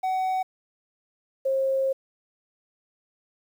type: tone pair in turn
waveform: triangle / sine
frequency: 751 / 535.3 Hz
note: F#5 / C5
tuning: +26 / +39 cents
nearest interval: tritone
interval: 587 cents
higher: first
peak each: -21 dBFS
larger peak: neither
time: 0.03-0.43 / 1.45-1.93 s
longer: second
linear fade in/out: 10 ms
effects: 9-bit